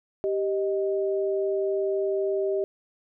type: tone pair together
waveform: sine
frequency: 391.1 / 623 Hz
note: G4 / D#5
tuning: -4 / +2 cents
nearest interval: minor sixth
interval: 806 cents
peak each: -24 / -29 dBFS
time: 0.24-2.64 s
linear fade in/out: 0 ms
effects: none